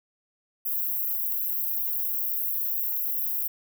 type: high-pass noise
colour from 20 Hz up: white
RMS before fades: -28 dBFS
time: 0.65-3.48 s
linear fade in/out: 10 ms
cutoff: 12000 Hz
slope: 96 dB/octave
effects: none